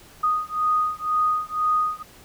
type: beating tone pair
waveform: sine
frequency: 1240 / 1242 Hz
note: D#6 / D#6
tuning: -6 / -3 cents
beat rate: 2 Hz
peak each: -23 dBFS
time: 0.23-2.03 s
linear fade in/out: 10 ms
effects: pink hiss -49 dBFS RMS until 2.24 s